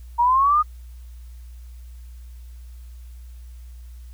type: linear sweep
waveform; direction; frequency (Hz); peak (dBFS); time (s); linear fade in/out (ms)
sine; up; 932.3 to 1244.5; -14; 0.18-0.63; 20
effects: added 60 Hz sine -37 dBFS peak until 4.13 s + white hiss -59 dBFS RMS until 4.13 s